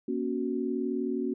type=chord; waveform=sine; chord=F# major; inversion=first; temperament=equal with one note detuned; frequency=237.8 / 277.2 / 370 Hz; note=A#3 / C#4 / F#4; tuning=+35 / 0 / 0 cents; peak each=-32 dBFS; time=0.08-1.34 s; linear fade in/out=5 ms; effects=none